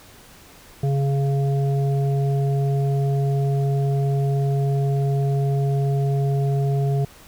harmonic tone, 138.59 Hz, C#3, in tune, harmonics 1 / 3 / 5, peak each -18 / -28 / -32 dBFS, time 0.83-7.05 s, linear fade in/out 5 ms, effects pink hiss -47 dBFS RMS until 7.27 s

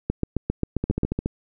two click trains, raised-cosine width 3 ms, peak -11 / -9 dBFS, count 7 / 8, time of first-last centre 0.84-1.26 / 0.1-1.033 s, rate 14.3 / 7.5 Hz, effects none

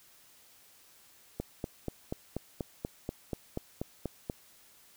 click train, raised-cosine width 2 ms, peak -20 dBFS, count 13, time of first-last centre 1.4-4.299 s, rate 4.14 Hz, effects white hiss -60 dBFS RMS until 4.96 s

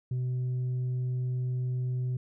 sine tone, 126.2 Hz, B2, 38 cents sharp, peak -25 dBFS, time 0.11-2.17 s, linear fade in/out 5 ms, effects tanh soft clip ceiling -27 dBFS

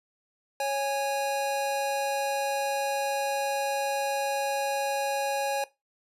square tone pair together, 552.7 / 825 Hz, C#5 / G#5, -5 / -12 cents, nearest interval perfect fifth, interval 693 cents, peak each -30 / -30 dBFS, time 0.6-5.64 s, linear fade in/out 2 ms, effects noise-tail reverb RT60 0.2 s tail -18 dB re dry + resampled to 32000 Hz

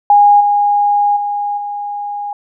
sine tone with level steps, 820 Hz, G#5, 22 cents flat, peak -4 / -9 / -15 / -19 dBFS, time 0.1-2.33 s, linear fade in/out 2 ms, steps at 0.4 / 1.16 / 1.57 s, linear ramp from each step 10 ms, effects none

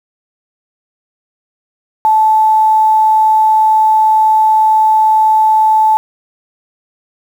sine tone with quantisation, 871 Hz, A5, 18 cents flat, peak -6 dBFS, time 2.05-5.97 s, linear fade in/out 0 ms, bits 6, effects none

